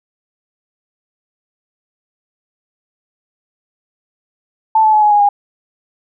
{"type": "tone with pitch steps", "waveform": "sine", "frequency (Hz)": [880, 866.4, 853, 839.8, 826.8, 814], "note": ["A5", "A5", "G#5", "G#5", "G#5", "G#5"], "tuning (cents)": [0, -27, 46, 19, -8, -35], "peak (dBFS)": -7, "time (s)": [4.75, 5.29], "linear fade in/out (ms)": 5, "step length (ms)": 90, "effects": []}